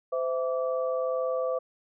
sine tone cluster, 514 / 656 / 1158 Hz, C5 / E5 / D6, -31 / -9 / -25 cents, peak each -27 / -32 / -36 dBFS, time 0.12-1.59 s, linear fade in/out 10 ms, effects none

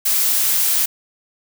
blue noise, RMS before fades -17 dBFS, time 0.05-0.86 s, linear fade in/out 10 ms, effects none

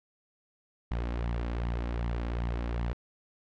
sawtooth tone with flanger, 58.6 Hz, A#1, 10 cents sharp, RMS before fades -32 dBFS, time 0.91-2.93 s, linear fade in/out 0 ms, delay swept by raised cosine 0.96 to 3.76 ms, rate 2.6 Hz, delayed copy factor +0.5, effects low-pass 3000 Hz 12 dB/octave

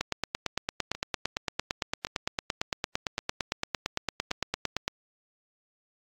two click trains, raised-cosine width 0.2 ms, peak -21 / -10 dBFS, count 4 / 44, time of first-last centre 0.95-4.309 / 0.01-4.88 s, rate 0.893 / 8.83 Hz, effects AAC 48 kbps

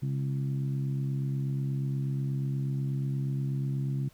harmonic tone, 68.3 Hz, C#2, 25 cents flat, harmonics 2 / 3 / 4 / 5, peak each -28 / -39 / -43 / -46 dBFS, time 0.02-4.09 s, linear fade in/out 10 ms, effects pink hiss -61 dBFS RMS until 4.13 s

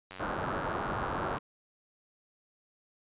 click train, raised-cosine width 0.3 ms, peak -28 dBFS, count 120, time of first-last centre 0.11-1.381 s, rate 93.6 Hz
white low-pass noise, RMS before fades -34 dBFS, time 0.19-1.39 s, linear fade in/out 20 ms, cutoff 1500 Hz, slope 48 dB/octave
effects resampled to 8000 Hz

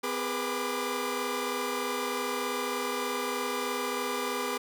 sawtooth tone cluster, 253.8 / 409.3 / 484.4 / 1008 / 1185 Hz, B3 / G#4 / B4 / B5 / D6, +47 / -25 / -34 / +35 / +15 cents, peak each -34 / -31 / -32 / -35 / -32 dBFS, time 0.03-4.58 s, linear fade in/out 10 ms, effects none

